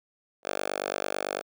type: tone with high-pass filter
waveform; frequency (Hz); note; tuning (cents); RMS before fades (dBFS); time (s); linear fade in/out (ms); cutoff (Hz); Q
5% pulse; 49; G1; 0; -32; 0.43-1.43; 50; 600; 1.6
effects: none